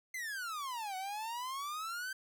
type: exponential two-way sweep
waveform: 45% pulse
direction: down then up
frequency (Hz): 2093 to 740 to 1572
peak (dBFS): -38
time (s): 0.14-2.13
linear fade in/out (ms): 5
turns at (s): 0.96
effects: none